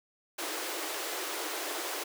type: high-pass noise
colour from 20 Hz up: pink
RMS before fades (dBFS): -36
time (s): 0.38-2.04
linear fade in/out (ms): 10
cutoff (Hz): 300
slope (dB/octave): 96
effects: none